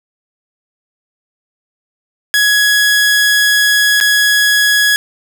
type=tone with dropouts; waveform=sawtooth; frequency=1674 Hz; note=G#6; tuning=13 cents sharp; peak=-5 dBFS; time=2.34-4.96 s; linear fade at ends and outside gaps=0 ms; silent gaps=4.002-4.01 s; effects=none